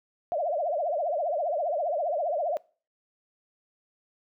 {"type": "tone with vibrato", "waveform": "sine", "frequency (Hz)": 638, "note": "D#5", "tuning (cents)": 43, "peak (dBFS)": -25, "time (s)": [0.32, 2.57], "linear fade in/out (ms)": 0, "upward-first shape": "triangle", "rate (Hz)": 15, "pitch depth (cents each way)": 250, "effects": ["noise-tail reverb RT60 0.4 s tail -24 dB re dry"]}